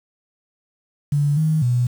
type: tone with pitch steps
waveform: sine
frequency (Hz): 144.8 / 156.8 / 122.7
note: D3 / D#3 / B2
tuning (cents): -24 / +14 / -11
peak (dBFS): -15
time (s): 1.12-1.87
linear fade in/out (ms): 5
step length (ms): 250
effects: 7-bit